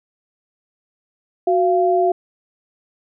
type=tone pair together; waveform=sine; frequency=370 / 689.6 Hz; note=F#4 / F5; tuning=0 / -22 cents; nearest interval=major seventh; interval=1078 cents; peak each=-16 dBFS; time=1.47-2.12 s; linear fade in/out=5 ms; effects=none